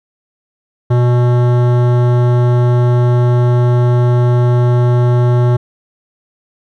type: tone with hard clipping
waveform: sine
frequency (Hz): 122.2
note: B2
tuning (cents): -18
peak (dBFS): -10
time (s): 0.9-5.57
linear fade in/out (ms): 10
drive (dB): 16
effects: none